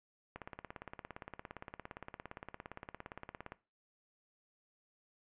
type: click train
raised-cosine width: 0.5 ms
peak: -29 dBFS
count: 56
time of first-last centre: 0.36-3.521 s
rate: 17.4 Hz
effects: noise-tail reverb RT60 0.3 s tail -18 dB re dry + resampled to 8000 Hz